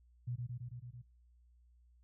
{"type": "tone with echo", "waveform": "sine", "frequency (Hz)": 122.1, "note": "B2", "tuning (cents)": -19, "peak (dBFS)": -36, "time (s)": [0.27, 0.36], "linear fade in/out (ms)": 10, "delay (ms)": 110, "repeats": 6, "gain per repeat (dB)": -2, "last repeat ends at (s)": 1.02, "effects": ["noise-tail reverb RT60 0.3 s tail -19 dB re dry", "added 60 Hz sine -63 dBFS peak until 2.03 s"]}